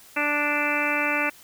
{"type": "harmonic tone", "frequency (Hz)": 293.7, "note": "D4", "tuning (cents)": 0, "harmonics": [1, 2, 3, 4, 5, 6, 7, 8, 9], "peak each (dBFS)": [-31, -31, -32, -32, -29, -33, -30, -28, -29], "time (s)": [0.16, 1.3], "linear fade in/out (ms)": 10, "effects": ["white hiss -50 dBFS RMS until 1.43 s"]}